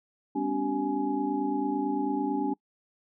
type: tone cluster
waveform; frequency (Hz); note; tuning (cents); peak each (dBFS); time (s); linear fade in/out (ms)
sine; 202.7 / 258.1 / 287.1 / 385 / 838; G#3 / C4 / D4 / G4 / G#5; -42 / -23 / -39 / -31 / +15; -37 / -33 / -28 / -35 / -33; 0.35-2.54; 10
effects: noise-tail reverb RT60 0.1 s tail -23 dB re dry